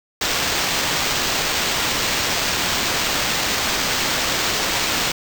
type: noise with sample-and-hold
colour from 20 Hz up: white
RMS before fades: -21 dBFS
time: 0.21-5.12 s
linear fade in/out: 5 ms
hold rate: 11025 Hz
effects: none

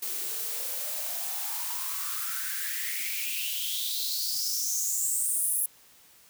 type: noise with high-pass filter sweep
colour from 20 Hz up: blue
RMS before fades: -31 dBFS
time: 0.02-5.66 s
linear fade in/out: 5 ms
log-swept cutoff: 330 to 11000 Hz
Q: 6.8
effects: white hiss -57 dBFS RMS until 6.29 s

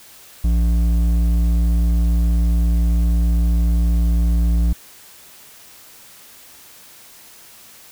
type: tone with hard clipping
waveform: triangle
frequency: 57.5 Hz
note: A#1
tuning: 23 cents flat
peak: -15 dBFS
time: 0.44-4.73 s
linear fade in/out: 5 ms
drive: 12 dB
effects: white hiss -44 dBFS RMS until 7.91 s

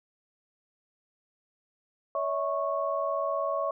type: tone cluster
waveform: sine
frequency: 565 / 645 / 1101 Hz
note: C#5 / E5 / C#6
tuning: +33 / -38 / -12 cents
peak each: -31 dBFS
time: 2.15-3.71 s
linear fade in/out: 2 ms
effects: none

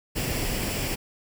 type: noise with comb filter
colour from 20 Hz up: pink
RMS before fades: -28 dBFS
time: 0.15-0.96 s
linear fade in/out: 20 ms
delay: 0.39 ms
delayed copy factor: +0.5
effects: none

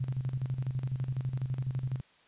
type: tone with tremolo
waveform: sine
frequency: 129.3 Hz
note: C3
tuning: 20 cents flat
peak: -28 dBFS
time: 0-2.01 s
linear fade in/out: 10 ms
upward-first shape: square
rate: 12 Hz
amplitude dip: 65%
effects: white hiss -62 dBFS RMS until 2.27 s + resampled to 8000 Hz

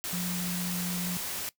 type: tone in noise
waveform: sine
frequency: 178.3 Hz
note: F3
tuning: 36 cents sharp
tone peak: -31 dBFS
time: 0.13-1.17 s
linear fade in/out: 0 ms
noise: white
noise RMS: -35 dBFS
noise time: 0.04-1.49 s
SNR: +1 dB
effects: noise-tail reverb RT60 0.1 s tail -19 dB re dry

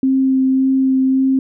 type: tone with vibrato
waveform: sine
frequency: 264.2 Hz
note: C4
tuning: 17 cents sharp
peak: -11 dBFS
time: 0.03-1.39 s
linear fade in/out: 2 ms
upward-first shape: sine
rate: 1.8 Hz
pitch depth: 10 cents each way
effects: none

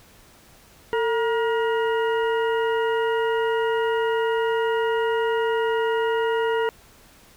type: harmonic tone with a mistuned harmonic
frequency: 474.7 Hz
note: A#4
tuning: 31 cents sharp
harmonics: 1 / 2 / 3 / 4 / 6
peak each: -21 / -27 / -31 / -33 / -37 dBFS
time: 0.93-6.69 s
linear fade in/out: 0 ms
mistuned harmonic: 1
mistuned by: -93 cents
effects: pink hiss -52 dBFS RMS until 7.36 s

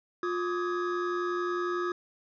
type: tone cluster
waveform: triangle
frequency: 354.1 / 1168 / 1259 / 1661 Hz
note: F4 / D6 / D#6 / G#6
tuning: +24 / -10 / +20 / 0 cents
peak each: -28 / -37 / -33 / -37 dBFS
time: 0.23-1.92 s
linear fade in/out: 2 ms
effects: resampled to 16000 Hz

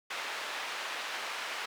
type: band-pass noise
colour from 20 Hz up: white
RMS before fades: -38 dBFS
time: 0.1-1.66 s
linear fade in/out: 10 ms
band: 620 to 2700 Hz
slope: 12 dB/octave
effects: none

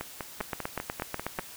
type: two click trains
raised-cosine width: 0.5 ms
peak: -15 / -18 dBFS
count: 9 / 8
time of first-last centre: 0.41-1.388 / 0.01-1.393 s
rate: 8.18 / 5.06 Hz
effects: white hiss -46 dBFS RMS until 1.56 s

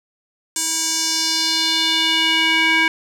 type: tone with band-pass filter sweep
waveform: square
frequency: 323.2 Hz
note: E4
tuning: 34 cents flat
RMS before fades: -18 dBFS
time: 0.56-2.88 s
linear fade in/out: 2 ms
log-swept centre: 7700 to 2100 Hz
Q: 2.7
effects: none

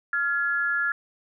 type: tone pair together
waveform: sine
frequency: 1394.6 / 1696 Hz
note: F6 / G#6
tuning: -3 / +36 cents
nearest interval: minor third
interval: 339 cents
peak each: -25 dBFS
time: 0.13-0.92 s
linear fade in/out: 2 ms
effects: none

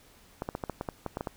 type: clicks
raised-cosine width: 1 ms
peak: -18 dBFS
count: 11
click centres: 0.421 / 0.489 / 0.551 / 0.638 / 0.697 / 0.811 / 0.888 / 1.063 / 1.171 / 1.209 / 1.272 s
effects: pink hiss -58 dBFS RMS until 1.36 s

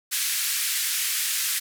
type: band-pass noise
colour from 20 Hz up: white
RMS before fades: -26 dBFS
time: 0.11-1.6 s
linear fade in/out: 20 ms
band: 1600 to 14000 Hz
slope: 24 dB/octave
effects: none

